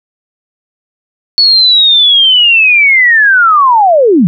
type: linear sweep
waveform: sine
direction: down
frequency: 4435 to 155.56 Hz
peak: -3 dBFS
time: 1.38-4.27 s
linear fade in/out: 0 ms
effects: none